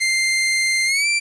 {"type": "tone with pitch glide", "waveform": "sawtooth", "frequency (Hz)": [2093, 2349], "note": ["C7", "D7"], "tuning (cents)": [0, 0], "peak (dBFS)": -13, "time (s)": [0, 1.2], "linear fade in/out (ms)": 20, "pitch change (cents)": 200, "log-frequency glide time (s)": [0.86, 1.07], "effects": ["resampled to 24000 Hz", "8-bit"]}